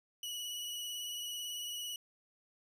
sawtooth tone with vibrato, 2934 Hz, F#7, 15 cents flat, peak -36 dBFS, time 0.23-1.96 s, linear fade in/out 2 ms, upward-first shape sine, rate 18 Hz, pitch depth 22 cents each way, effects none

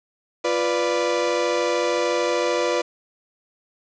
35% pulse chord, B diminished, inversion second, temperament equal with one note detuned, 348 / 493.9 / 587.3 Hz, F4 / B4 / D5, -6 / 0 / 0 cents, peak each -24 / -21 / -23 dBFS, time 0.44-2.82 s, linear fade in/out 10 ms, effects resampled to 16000 Hz + 7-bit

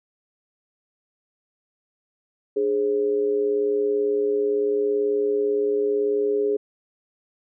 sine tone with amplitude modulation, 415.3 Hz, G#4, in tune, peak -16 dBFS, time 2.56-6.57 s, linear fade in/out 10 ms, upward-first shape sine, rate 118 Hz, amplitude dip 65%, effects none

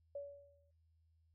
sine tone with exponential decay, 568 Hz, C#5, 42 cents sharp, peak -40 dBFS, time 0.15-0.71 s, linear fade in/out 5 ms, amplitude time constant 120 ms, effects noise-tail reverb RT60 0.6 s tail -26 dB re dry + added 81 Hz sine -70 dBFS peak until 1.34 s

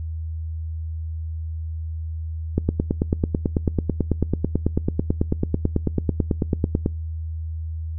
click train, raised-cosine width 3 ms, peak -6 dBFS, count 40, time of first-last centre 2.58-6.861 s, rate 9.11 Hz, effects noise-tail reverb RT60 0.3 s tail -26 dB re dry + added 80 Hz sine -26 dBFS peak until 7.98 s

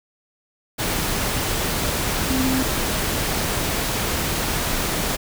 sine tone in noise, 260.5 Hz, C4, 7 cents flat, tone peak -20 dBFS, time 2.29-2.64 s, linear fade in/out 20 ms, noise pink, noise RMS -23 dBFS, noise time 0.78-5.17 s, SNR 0 dB, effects none

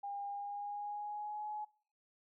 sine tone with pitch glide, 806 to 844.6 Hz, G5 to G#5, +48 to +29 cents, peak -39 dBFS, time 0.03-1.65 s, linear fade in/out 10 ms, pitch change +81 cents, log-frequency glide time 0.27-1.47 s, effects noise-tail reverb RT60 0.5 s tail -23 dB re dry

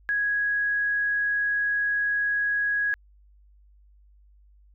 sine tone, 1661.2 Hz, G#6, in tune, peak -22 dBFS, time 0.09-2.94 s, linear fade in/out 0 ms, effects added 50 Hz sine -53 dBFS peak until 4.74 s

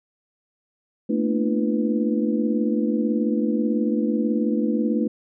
sine tone cluster, 222.4 / 240.7 / 295.8 / 341.7 / 492.6 Hz, A3 / B3 / D4 / F4 / B4, +19 / -44 / +13 / -38 / -5 cents, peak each -22 / -28 / -25 / -28 / -30 dBFS, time 1.09-5.08 s, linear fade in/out 10 ms, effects none

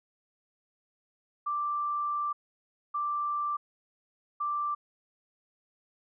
sine tone bursts at uneven times, 1176 Hz, D6, 2 cents sharp, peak -28 dBFS, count 3, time 1.46-2.33 / 2.94-3.57 / 4.4-4.75 s, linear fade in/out 10 ms, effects none

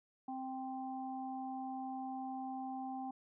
harmonic tone, 261.6 Hz, C4, in tune, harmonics 1 / 3 / 4, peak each -43 / -42 / -56 dBFS, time 0.28-3.11 s, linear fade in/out 5 ms, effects none

